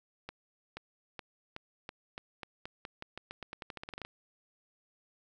accelerating click train, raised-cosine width 0.3 ms, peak -25 dBFS, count 23, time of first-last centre 0.29-4.05 s, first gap 480 ms, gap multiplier 0.88, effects none

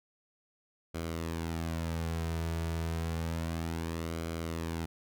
sawtooth tone with flanger, 82.41 Hz, E2, in tune, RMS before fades -35 dBFS, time 0.94-4.86 s, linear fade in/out 10 ms, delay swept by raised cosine 1.1 to 3.8 ms, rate 0.3 Hz, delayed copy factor -0.5, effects none

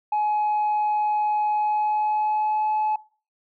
sine tone with pitch glide, 844 to 856.8 Hz, G#5 to A5, +28 to -46 cents, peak -18 dBFS, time 0.12-2.96 s, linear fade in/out 5 ms, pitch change +26 cents, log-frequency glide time 1.53-2.7 s, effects noise-tail reverb RT60 0.4 s tail -23 dB re dry + tanh soft clip ceiling -18 dBFS

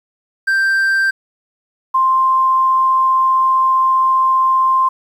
triangle / sine tone pair in turn, 1572 / 1049.2 Hz, G6 / C6, +4 / +4 cents, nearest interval perfect fifth, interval 700 cents, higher first, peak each -10 dBFS, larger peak neither, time 0.47-1.11 / 1.94-4.89 s, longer second, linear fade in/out 10 ms, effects 8-bit

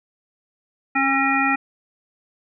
harmonic tone with a mistuned harmonic, 270.5 Hz, C#4, 42 cents flat, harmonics 1 / 3 / 5 / 7 / 9, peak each -23 / -23 / -23 / -23 / -23 dBFS, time 0.95-1.56 s, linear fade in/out 10 ms, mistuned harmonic 1, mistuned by +17 cents, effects none

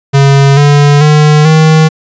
square tone with pitch steps, 138.59 / 144.64 / 150.96 / 157.55 Hz, C#3 / D3 / D3 / D#3, 0 / -26 / +48 / +22 cents, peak -3 dBFS, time 0.13-1.89 s, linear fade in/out 20 ms, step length 440 ms, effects resampled to 16000 Hz

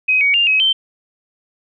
sine tone with pitch steps, 2524 / 2251 / 2799 / 2550 / 3109 Hz, D#7 / C#7 / F7 / D#7 / G7, +24 / +26 / +3 / +42 / -15 cents, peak -11 dBFS, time 0.08-0.73 s, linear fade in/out 10 ms, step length 130 ms, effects none

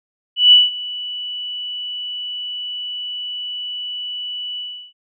sine tone with ADSR envelope, 2960 Hz, F#7, in tune, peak -4 dBFS, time 0.36-4.93 s, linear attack 160 ms, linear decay 180 ms, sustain -20 dB, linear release 350 ms, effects none

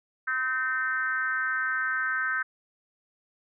sine tone with frequency modulation, 1549 Hz, G6, 21 cents flat, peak -25 dBFS, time 0.27-2.43 s, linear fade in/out 10 ms, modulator 267 Hz, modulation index 0.94, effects none

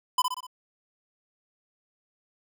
square tone with echo, 1007 Hz, B5, 33 cents sharp, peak -20 dBFS, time 0.18-0.22 s, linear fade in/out 5 ms, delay 62 ms, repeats 4, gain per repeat -5 dB, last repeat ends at 0.468 s, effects none

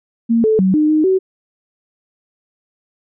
sine tone with pitch steps, 230.5 / 436.9 / 188.7 / 304.3 / 308.9 / 378 Hz, A#3 / A4 / F#3 / D#4 / D#4 / F#4, -19 / -12 / +34 / -38 / -12 / +37 cents, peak -10 dBFS, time 0.29-1.19 s, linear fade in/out 20 ms, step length 150 ms, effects none

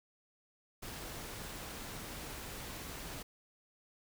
pink noise, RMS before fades -45 dBFS, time 0.82-3.23 s, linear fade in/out 10 ms, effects none

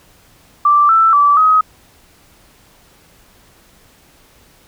sine tone with pitch steps, 1172 / 1327 / 1158 / 1265 Hz, D6 / E6 / D6 / D#6, -4 / +11 / -25 / +28 cents, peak -7 dBFS, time 0.65-1.61 s, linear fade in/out 5 ms, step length 240 ms, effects pink hiss -49 dBFS RMS until 4.67 s

